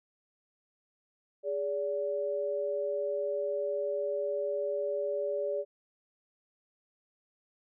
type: tone pair together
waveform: sine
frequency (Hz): 412 / 575.8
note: G#4 / D5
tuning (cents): -14 / -34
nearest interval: tritone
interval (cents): 580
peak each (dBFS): -34 / -31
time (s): 1.43-5.65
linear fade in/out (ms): 50
effects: none